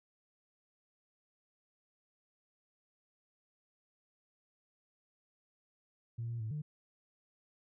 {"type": "tone with pitch steps", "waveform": "sine", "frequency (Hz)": [116.2, 117.2, 109.7, 150.2], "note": ["A#2", "A#2", "A2", "D3"], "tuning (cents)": [-5, 10, -5, 39], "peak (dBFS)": -35, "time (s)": [6.18, 6.62], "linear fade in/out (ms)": 10, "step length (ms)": 110, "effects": ["tanh soft clip ceiling -32 dBFS"]}